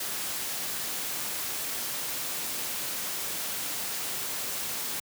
white noise, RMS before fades -33 dBFS, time 0-5 s, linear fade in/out 5 ms, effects high-pass 100 Hz 12 dB/octave

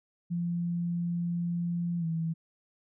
sine tone with pitch glide, 172.4 to 163.48 Hz, F3 to E3, -22 to -14 cents, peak -28 dBFS, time 0.3-2.34 s, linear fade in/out 20 ms, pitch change -92 cents, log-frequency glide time 1.99-2.05 s, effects none

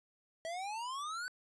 square exponential sweep, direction up, 641 to 1525 Hz, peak -39 dBFS, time 0.45-1.28 s, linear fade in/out 0 ms, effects resampled to 22050 Hz + 13-bit

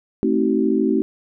sine chord, A diminished seventh, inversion none, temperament just, 220 / 264 / 316.8 / 380.2 Hz, A3 / C4 / Eb4 / Gb4, 0 / +16 / +31 / +47 cents, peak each -21 dBFS, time 0.23-1.02 s, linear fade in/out 0 ms, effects none

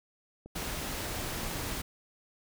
click train, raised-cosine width 2 ms, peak -33 dBFS, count 7, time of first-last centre 0.46-1.627 s, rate 5.14 Hz
pink noise, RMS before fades -36 dBFS, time 0.55-1.82 s, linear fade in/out 10 ms
effects none

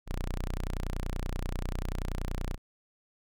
sawtooth tone, 30.39 Hz, B0, 27 cents flat, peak -27 dBFS, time 0.06-2.58 s, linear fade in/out 50 ms, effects none

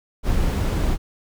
brown noise, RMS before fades -20 dBFS, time 0.23-0.98 s, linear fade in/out 50 ms, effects none

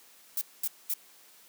violet noise bursts, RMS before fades -30 dBFS, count 3, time 0.37-0.939 s, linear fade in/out 2 ms, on 43 ms, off 220 ms, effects white hiss -57 dBFS RMS until 1.48 s + high-pass 200 Hz 12 dB/octave

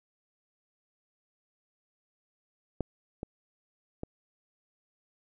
clicks, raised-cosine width 2 ms, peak -16 / -22 / -22 dBFS, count 3, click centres 2.807 / 3.231 / 4.034 s, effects none

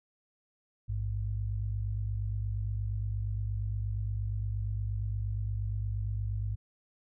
sine tone pair together, 55.29 / 103.83 Hz, A1 / G#2, +9 / 0 cents, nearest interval major seventh, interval 1091 cents, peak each -34 / -32 dBFS, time 0.88-6.56 s, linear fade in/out 20 ms, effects none

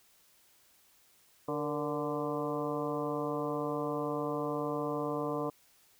harmonic tone with a mistuned harmonic, 146.83 Hz, D3, in tune, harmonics 1 / 2 / 3 / 4 / 5 / 6 / 7 / 8, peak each -42 / -37 / -36 / -39 / -43 / -48 / -40 / -44 dBFS, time 1.48-5.5 s, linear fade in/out 5 ms, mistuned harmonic 3, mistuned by +69 cents, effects white hiss -65 dBFS RMS until 5.99 s

